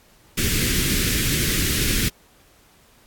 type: band-stop noise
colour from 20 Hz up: pink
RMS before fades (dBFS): -21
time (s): 0.37-2.09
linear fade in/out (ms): 10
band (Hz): 370 to 1700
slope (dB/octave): 24
effects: pink hiss -55 dBFS RMS until 3.06 s + AAC 64 kbps